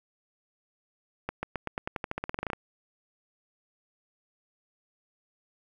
accelerating click train, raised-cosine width 0.5 ms, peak -16 dBFS, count 18, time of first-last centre 1.29-2.533 s, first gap 140 ms, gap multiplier 0.91, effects 9-bit

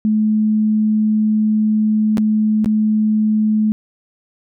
sine tone with dropouts, 215 Hz, A3, 40 cents flat, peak -12 dBFS, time 0.05-3.72 s, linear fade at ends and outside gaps 0 ms, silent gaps 2.172-2.181 / 2.645-2.659 s, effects none

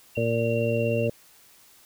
sine tone with tremolo, 2748 Hz, F7, 29 cents flat, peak -33 dBFS, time 0.15-1.08 s, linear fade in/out 10 ms, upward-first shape sine, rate 17 Hz, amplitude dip 45%
harmonic tone, 115.8 Hz, A#2, 11 cents flat, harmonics 1 / 2 / 3 / 4 / 5, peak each -27 / -30 / -34 / -27 / -27 dBFS, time 0.17-1.1 s, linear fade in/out 5 ms
effects white hiss -55 dBFS RMS until 1.85 s

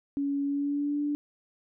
sine tone with pitch glide, 281.3 to 292.1 Hz, C#4 to D4, +26 to -9 cents, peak -26 dBFS, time 0.17-1.15 s, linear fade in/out 0 ms, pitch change +65 cents, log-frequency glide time 0.44-1.02 s, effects none

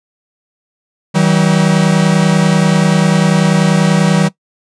45% pulse tone pair together, 159.9 / 190.15 Hz, D#3 / F#3, +48 / +48 cents, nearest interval minor third, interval 300 cents, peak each -11 dBFS, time 1.14-4.29 s, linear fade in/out 20 ms, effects noise-tail reverb RT60 0.1 s tail -19 dB re dry + resampled to 22050 Hz

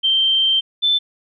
sine tone pair in turn, 3136 / 3528 Hz, G7 / A7, 0 / +4 cents, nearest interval major second, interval 204 cents, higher second, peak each -13 dBFS, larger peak neither, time 0.03-0.61 / 0.82-0.99 s, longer first, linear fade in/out 20 ms, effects none

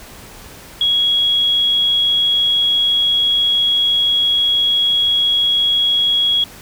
sine tone, 3322 Hz, G#7, in tune, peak -12 dBFS, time 0.81-6.44 s, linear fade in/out 2 ms, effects pink hiss -38 dBFS RMS until 6.61 s

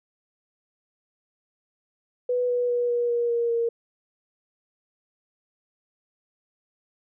sine tone with pitch steps, 493.9 / 489.1 / 484.3 / 479.6 / 474.9 / 470.2 / 465.6 Hz, B4 / B4 / B4 / A#4 / A#4 / A#4 / A#4, 0 / -17 / -34 / +49 / +32 / +15 / -2 cents, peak -21 dBFS, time 2.29-3.69 s, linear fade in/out 5 ms, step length 200 ms, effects none

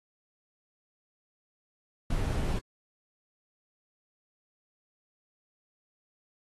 brown noise, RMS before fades -29 dBFS, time 2.1-2.59 s, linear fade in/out 5 ms, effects AAC 32 kbps

